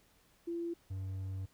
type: tone pair in turn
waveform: sine / triangle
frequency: 339.9 / 95.38 Hz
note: F4 / G2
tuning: -47 / -47 cents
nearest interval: octave + minor seventh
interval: 2200 cents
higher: first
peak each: -35 / -35 dBFS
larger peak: neither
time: 0.47-0.74 / 0.9-1.46 s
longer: second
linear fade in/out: 10 ms
effects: pink hiss -68 dBFS RMS until 1.53 s